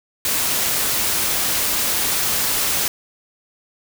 white noise, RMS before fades -20 dBFS, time 0.25-2.88 s, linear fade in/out 2 ms, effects none

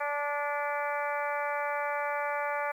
harmonic tone with a mistuned harmonic, 290 Hz, D4, 22 cents flat, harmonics 2 / 3 / 4 / 5 / 6 / 7 / 8, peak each -34 / -34 / -37 / -38 / -40 / -41 / -41 dBFS, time 0-2.72 s, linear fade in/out 10 ms, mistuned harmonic 4, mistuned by +16 cents, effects 10-bit

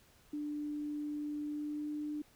sine tone with pitch glide, 296.2 to 298.6 Hz, D4 to D4, +15 to +29 cents, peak -36 dBFS, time 0.33-2.22 s, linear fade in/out 5 ms, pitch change +14 cents, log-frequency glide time 1.42-1.91 s, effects pink hiss -65 dBFS RMS until 2.35 s

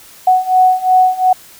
sine beating tone pair, 740 / 742.8 Hz, F#5 / F#5, 0 / +7 cents, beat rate 2.8 Hz, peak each -12 / -10 dBFS, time 0.27-1.33 s, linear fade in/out 5 ms, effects white hiss -40 dBFS RMS until 1.59 s

